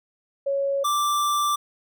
sine / square tone pair in turn, 554.4 / 1174.7 Hz, C#5 / D6, 0 / 0 cents, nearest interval octave + minor second, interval 1300 cents, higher second, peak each -21 dBFS, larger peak neither, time 0.46-0.84 / 0.84-1.56 s, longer second, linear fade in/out 10 ms, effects none

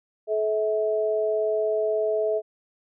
sine tone pair together, 430.5 / 647 Hz, A4 / E5, -38 / -32 cents, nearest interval perfect fifth, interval 706 cents, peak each -24 / -24 dBFS, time 0.27-2.42 s, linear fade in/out 50 ms, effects none

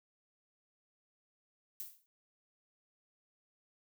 violet noise with exponential decay, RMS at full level -40 dBFS, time 1.8-2.06 s, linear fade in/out 0 ms, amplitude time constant 55 ms, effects none

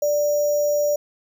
sine tone with sample-and-hold, 587.3 Hz, D5, in tune, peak -17 dBFS, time 0.02-0.96 s, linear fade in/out 5 ms, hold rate 6300 Hz, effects none

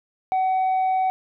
sine tone with tanh clipping, 753 Hz, F#5, 30 cents sharp, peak -19 dBFS, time 0.32-1.1 s, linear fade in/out 0 ms, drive 2 dB, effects none

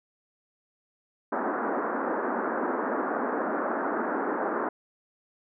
pink band-pass noise, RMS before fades -29 dBFS, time 1.32-4.69 s, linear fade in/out 5 ms, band 230 to 1600 Hz, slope 48 dB/octave, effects none

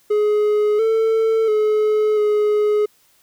triangle tone with pitch steps, 420.2 / 446 / 427.4 / 420.3 Hz, G#4 / A4 / G#4 / G#4, +20 / +23 / +50 / +21 cents, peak -12 dBFS, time 0.1-2.86 s, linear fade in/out 10 ms, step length 690 ms, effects white hiss -57 dBFS RMS until 3.22 s

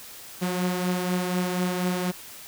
sawtooth beating tone pair, 180 / 184.1 Hz, F#3 / F#3, -47 / -8 cents, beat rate 4.1 Hz, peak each -21 / -28 dBFS, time 0.41-2.12 s, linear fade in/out 20 ms, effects white hiss -43 dBFS RMS until 2.47 s

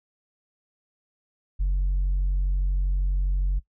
sine tone with tanh clipping, 46.25 Hz, F#1, in tune, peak -21 dBFS, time 1.59-3.6 s, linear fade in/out 20 ms, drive 1 dB, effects noise-tail reverb RT60 0.1 s tail -19 dB re dry

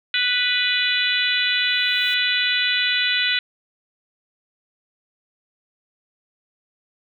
harmonic tone, 493.9 Hz, B4, in tune, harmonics 3 / 4 / 5 / 6 / 7 / 8, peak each -25 / -25 / -25 / -25 / -25 / -25 dBFS, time 0.14-3.39 s, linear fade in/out 2 ms
white noise with exponential growth, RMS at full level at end -43 dBFS, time 1.22-2.14 s, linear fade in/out 1 ms, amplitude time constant 200 ms
effects none

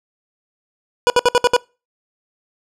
25% pulse tone bursts, 488.8 Hz, B4, 18 cents flat, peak -6 dBFS, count 6, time 1.07-1.565 s, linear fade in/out 0 ms, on 30 ms, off 63 ms, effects noise-tail reverb RT60 0.3 s tail -25 dB re dry + low-pass 8000 Hz 12 dB/octave

